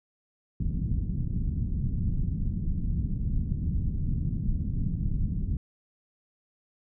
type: low-pass noise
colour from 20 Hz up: pink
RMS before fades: -28 dBFS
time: 0.6-5.57 s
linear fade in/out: 2 ms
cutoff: 200 Hz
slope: 24 dB/octave
effects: none